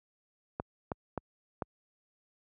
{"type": "clicks", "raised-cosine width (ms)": 1, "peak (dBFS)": -19, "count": 4, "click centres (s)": [0.599, 0.918, 1.177, 1.622], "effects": ["high-pass 60 Hz 12 dB/octave"]}